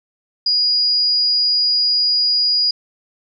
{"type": "tone", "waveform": "sine", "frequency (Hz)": 4889, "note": "D#8", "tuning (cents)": -31, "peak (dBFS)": -13, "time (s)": [0.46, 2.71], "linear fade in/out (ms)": 5, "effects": []}